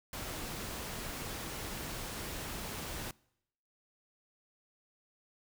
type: noise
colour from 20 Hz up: pink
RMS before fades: -41 dBFS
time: 0.13-3.11 s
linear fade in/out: 2 ms
effects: noise-tail reverb RT60 0.8 s tail -25 dB re dry